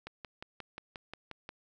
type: click train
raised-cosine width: 0.3 ms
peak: -26 dBFS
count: 9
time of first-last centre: 0.07-1.491 s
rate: 5.63 Hz
effects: none